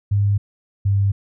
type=tone pair in turn; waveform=sine; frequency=101.3 / 99.33 Hz; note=G#2 / G2; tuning=-43 / +23 cents; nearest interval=unison; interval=34 cents; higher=first; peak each=-14 dBFS; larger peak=neither; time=0.11-0.38 / 0.85-1.12 s; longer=neither; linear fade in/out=10 ms; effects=none